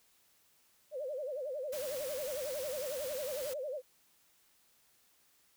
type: tone with vibrato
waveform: sine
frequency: 554 Hz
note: C#5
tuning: 1 cent flat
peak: -36 dBFS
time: 0.91-3.82 s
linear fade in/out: 50 ms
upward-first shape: sine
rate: 11 Hz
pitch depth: 180 cents each way
type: noise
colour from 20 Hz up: white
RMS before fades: -45 dBFS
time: 1.72-3.54 s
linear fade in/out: 10 ms
effects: white hiss -69 dBFS RMS until 5.56 s